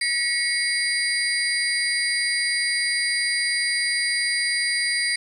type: tone cluster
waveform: sine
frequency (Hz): 1920 / 2206 / 4023 / 4787 / 8870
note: B6 / C#7 / B7 / D8 / C#9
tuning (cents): -49 / -9 / +31 / +32 / 0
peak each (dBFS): -26 / -25 / -34 / -25 / -29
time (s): 0.01-5.16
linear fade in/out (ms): 5
effects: tanh soft clip ceiling -10 dBFS + 9-bit